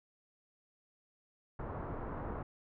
pink low-pass noise, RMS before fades -41 dBFS, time 1.59-2.43 s, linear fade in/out 5 ms, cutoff 1300 Hz, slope 24 dB/octave, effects none

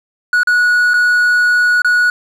triangle tone with dropouts, 1462 Hz, F#6, 21 cents flat, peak -7 dBFS, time 0.33-2.1 s, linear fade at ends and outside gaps 2 ms, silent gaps 0.433-0.472 / 0.936-0.94 / 1.819-1.846 s, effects none

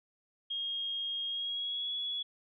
sine tone with pitch glide, 3251 to 3377 Hz, G#7 to G#7, -38 to +28 cents, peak -33 dBFS, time 0.5-2.23 s, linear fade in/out 10 ms, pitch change +66 cents, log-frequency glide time 1.27-1.93 s, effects none

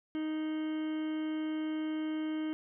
harmonic tone, 311.3 Hz, D#4, 1 cent sharp, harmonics 1 / 2 / 3 / 4 / 5 / 6 / 7 / 9 / 10, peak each -32 / -49 / -54 / -54 / -53 / -59 / -53 / -59 / -54 dBFS, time 0.15-2.53 s, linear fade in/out 0 ms, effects none

